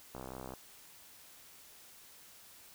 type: click train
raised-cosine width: 1 ms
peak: -30 dBFS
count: 26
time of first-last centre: 0.15-0.537 s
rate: 64.6 Hz
effects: white hiss -57 dBFS RMS until 2.74 s